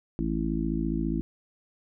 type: harmonic tone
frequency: 54.7 Hz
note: A1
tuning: 9 cents flat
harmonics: 1 / 3 / 4 / 5 / 6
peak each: -32 / -32 / -32 / -32 / -32 dBFS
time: 0.19-1.21 s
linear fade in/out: 0 ms
effects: none